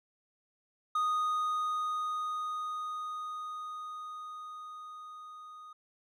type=tone with level ramp; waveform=triangle; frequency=1240 Hz; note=D#6; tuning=6 cents flat; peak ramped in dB=-25 to -45 dBFS; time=0.95-5.73 s; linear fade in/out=5 ms; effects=none